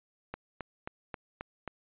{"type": "click train", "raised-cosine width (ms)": 0.5, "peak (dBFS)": -22, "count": 6, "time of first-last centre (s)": [0.34, 1.677], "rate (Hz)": 3.74, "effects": ["resampled to 8000 Hz"]}